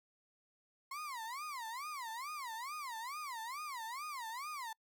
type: tone with vibrato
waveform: 35% pulse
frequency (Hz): 1046.5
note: C6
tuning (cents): 0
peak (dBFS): -40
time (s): 0.91-4.73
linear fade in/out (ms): 5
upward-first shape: sine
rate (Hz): 2.3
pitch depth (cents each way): 290
effects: noise-tail reverb RT60 0.1 s tail -26 dB re dry